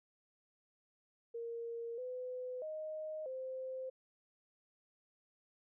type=tone with pitch steps; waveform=sine; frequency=465.3 / 504 / 622 / 520 Hz; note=A#4 / B4 / D#5 / C5; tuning=-3 / +35 / -1 / -11 cents; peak=-40 dBFS; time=1.34-3.9 s; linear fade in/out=10 ms; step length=640 ms; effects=none